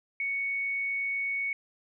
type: tone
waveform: sine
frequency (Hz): 2223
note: C#7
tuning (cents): +4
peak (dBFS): -28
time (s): 0.2-1.53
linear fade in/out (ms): 2
effects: none